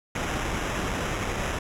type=noise with sample-and-hold; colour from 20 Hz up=pink; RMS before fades=-29 dBFS; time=0.15-1.59 s; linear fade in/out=5 ms; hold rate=4410 Hz; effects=low-pass 10000 Hz 12 dB/octave